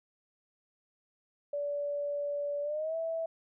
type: tone with pitch glide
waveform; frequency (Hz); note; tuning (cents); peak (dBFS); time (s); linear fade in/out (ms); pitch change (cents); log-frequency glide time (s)
sine; 577 to 655.2; D5 to E5; -31 to -11; -31; 1.53-3.26; 5; +220; 2.62-2.96
effects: none